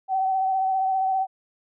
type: tone with vibrato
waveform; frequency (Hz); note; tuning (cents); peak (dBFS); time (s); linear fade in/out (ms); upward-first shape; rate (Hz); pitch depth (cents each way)
sine; 763; G5; -47; -20; 0.08-1.27; 50; sine; 15; 24
effects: none